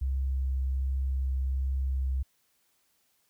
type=tone with vibrato; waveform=sine; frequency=66.2 Hz; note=C2; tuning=21 cents sharp; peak=-26 dBFS; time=0.01-2.23 s; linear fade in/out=10 ms; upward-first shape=triangle; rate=1.3 Hz; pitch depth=12 cents each way; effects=white hiss -71 dBFS RMS until 3.29 s